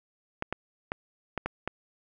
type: clicks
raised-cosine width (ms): 0.5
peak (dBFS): -15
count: 6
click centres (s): 0.424 / 0.526 / 0.919 / 1.377 / 1.46 / 1.676
effects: none